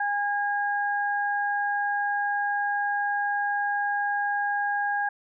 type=tone pair together; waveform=sine; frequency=816 / 1632 Hz; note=G#5 / G#6; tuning=-31 / -31 cents; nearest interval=octave; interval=1200 cents; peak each=-26 / -27 dBFS; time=0-5.09 s; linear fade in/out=5 ms; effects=none